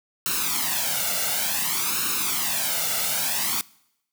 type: noise with flanger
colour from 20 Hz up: white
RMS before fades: -25 dBFS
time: 0.26-3.61 s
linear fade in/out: 0 ms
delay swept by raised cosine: 0.74 to 1.44 ms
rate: 0.56 Hz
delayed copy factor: +0.75
effects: noise-tail reverb RT60 0.8 s tail -23 dB re dry + high-pass 150 Hz 12 dB/octave